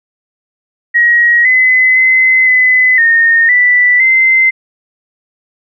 sine tone with pitch steps, 1896 / 2026 / 2045 / 2016 / 1839 / 1974 / 2071 Hz, A#6 / B6 / C7 / B6 / A#6 / B6 / C7, +29 / +44 / -40 / +35 / -24 / -1 / -18 cents, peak -5 dBFS, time 0.94-4.51 s, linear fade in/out 20 ms, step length 510 ms, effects none

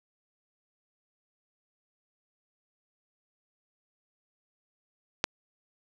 click, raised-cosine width 0.2 ms, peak -6 dBFS, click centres 5.241 s, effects none

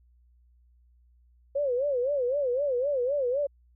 sine tone with vibrato, 532 Hz, C5, 29 cents sharp, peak -24 dBFS, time 1.55-3.47 s, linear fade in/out 10 ms, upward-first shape sine, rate 3.9 Hz, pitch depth 170 cents each way, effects added 60 Hz sine -58 dBFS peak until 3.75 s

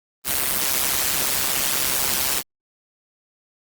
white noise with amplitude modulation, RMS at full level -18 dBFS, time 0.24-2.43 s, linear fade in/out 50 ms, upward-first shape sine, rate 134 Hz, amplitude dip 85%, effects Opus 32 kbps

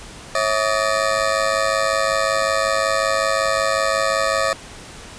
20% pulse ring-modulated tone, 599 Hz, D5, 34 cents sharp, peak -9 dBFS, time 0.35-4.53 s, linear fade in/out 2 ms, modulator 52.7 Hz, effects pink hiss -38 dBFS RMS until 5.18 s + resampled to 22050 Hz

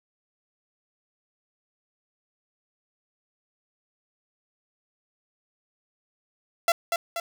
sawtooth tone with echo, 677 Hz, E5, 46 cents sharp, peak -14 dBFS, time 6.68-6.72 s, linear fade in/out 2 ms, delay 240 ms, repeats 2, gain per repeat -5 dB, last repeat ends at 7.2 s, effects none

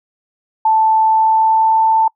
sine tone with pitch glide, 880 to 887.7 Hz, A5 to A5, 0 to +15 cents, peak -9 dBFS, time 0.65-2.08 s, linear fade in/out 5 ms, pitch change +15 cents, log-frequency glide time 1.01-1.82 s, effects noise-tail reverb RT60 0.1 s tail -24 dB re dry

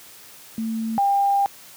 sine tone pair in turn, 224 / 798.2 Hz, A3 / G5, +31 / +31 cents, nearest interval octave + minor seventh, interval 2200 cents, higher second, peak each -23 / -16 dBFS, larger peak second, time 0.58-0.98 / 0.98-1.46 s, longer second, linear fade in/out 0 ms, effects white hiss -45 dBFS RMS until 1.76 s + high-pass 80 Hz 12 dB/octave

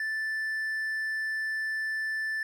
triangle tone, 1760 Hz, A6, in tune, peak -27 dBFS, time 0-2.43 s, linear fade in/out 2 ms, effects none

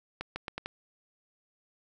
accelerating click train, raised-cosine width 0.3 ms, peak -19 dBFS, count 5, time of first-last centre 0.21-0.66 s, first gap 150 ms, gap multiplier 0.81, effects none

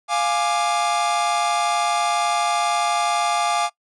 45% pulse chord, D diminished, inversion first, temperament equal with one note detuned, 698.5 / 830.6 / 1184.9 Hz, F5 / Ab5 / D6, 0 / 0 / +15 cents, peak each -23 dBFS, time 0.08-3.7 s, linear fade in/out 50 ms, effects noise-tail reverb RT60 0.1 s tail -21 dB re dry + resampled to 24000 Hz

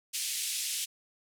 white band-pass noise, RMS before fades -34 dBFS, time 0.13-0.86 s, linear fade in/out 20 ms, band 2500 to 11000 Hz, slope 24 dB/octave, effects none

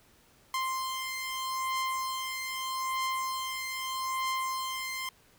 sawtooth beating tone pair, 1046.5 / 1047.3 Hz, C6 / C6, 0 / +1 cents, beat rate 0.8 Hz, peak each -29 / -33 dBFS, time 0.54-5.09 s, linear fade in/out 2 ms, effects pink hiss -62 dBFS RMS until 5.38 s

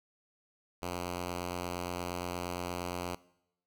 5% pulse tone, 88.6 Hz, F2, 25 cents sharp, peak -24 dBFS, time 0.82-3.15 s, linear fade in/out 5 ms, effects noise-tail reverb RT60 0.8 s tail -21 dB re dry

